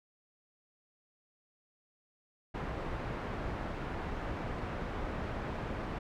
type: low-pass noise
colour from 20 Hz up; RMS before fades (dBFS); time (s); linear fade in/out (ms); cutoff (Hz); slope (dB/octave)
pink; -38; 2.54-5.99; 10; 1600; 12
effects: none